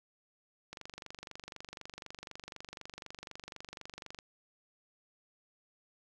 click train, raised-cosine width 0.2 ms, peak -27 dBFS, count 84, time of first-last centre 0.73-4.188 s, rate 24 Hz, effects none

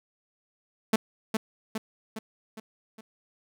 sawtooth tone with echo, 220 Hz, A3, in tune, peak -15 dBFS, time 0.93-0.96 s, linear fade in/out 5 ms, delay 410 ms, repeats 5, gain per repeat -5 dB, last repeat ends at 3.01 s, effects none

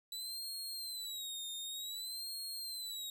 sawtooth tone with vibrato, 3951 Hz, B7, in tune, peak -38 dBFS, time 0.12-3.1 s, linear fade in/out 2 ms, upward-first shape sine, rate 0.54 Hz, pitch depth 130 cents each way, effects none

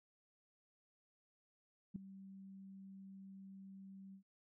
sine tone with ADSR envelope, 193.4 Hz, G3, 23 cents flat, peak -37 dBFS, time 1.94-4.23 s, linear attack 20 ms, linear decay 3 ms, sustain -15 dB, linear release 94 ms, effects none

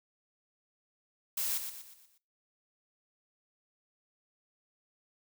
blue noise with echo, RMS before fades -33 dBFS, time 1.37-1.58 s, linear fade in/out 5 ms, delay 120 ms, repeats 5, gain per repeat -7 dB, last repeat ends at 2.18 s, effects noise-tail reverb RT60 0.3 s tail -20 dB re dry

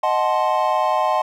triangle chord, D# diminished seventh, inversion none, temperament equal with one note detuned, 622.3 / 740 / 870.4 / 1046.5 Hz, D#5 / F#5 / A5 / C6, 0 / 0 / -19 / 0 cents, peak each -20 dBFS, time 0.03-1.22 s, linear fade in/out 5 ms, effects none

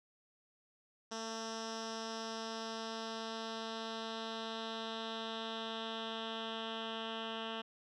10% pulse tone with low-pass filter sweep, 224.4 Hz, A3, 34 cents sharp, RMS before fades -42 dBFS, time 1.11-7.62 s, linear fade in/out 10 ms, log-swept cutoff 5800 to 3000 Hz, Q 3.5, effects none

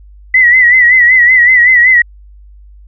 sine tone with vibrato, 1975.5 Hz, B6, in tune, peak -3 dBFS, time 0.34-2.02 s, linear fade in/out 5 ms, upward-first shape sine, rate 5.3 Hz, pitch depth 75 cents each way, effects added 50 Hz sine -34 dBFS peak until 2.87 s

